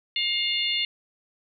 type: harmonic tone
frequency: 709 Hz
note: F5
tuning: 26 cents sharp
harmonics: 3 / 4 / 5 / 6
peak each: -30 / -26 / -29 / -32 dBFS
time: 0.16-0.85 s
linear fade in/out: 2 ms
effects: none